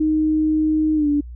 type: tone with pitch glide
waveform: sine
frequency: 310 to 290.9 Hz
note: D#4 to D4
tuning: -6 to -16 cents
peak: -15 dBFS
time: 0-1.21 s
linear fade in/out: 10 ms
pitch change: -110 cents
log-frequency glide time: 0.95-1.08 s
effects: added 60 Hz sine -32 dBFS peak until 1.35 s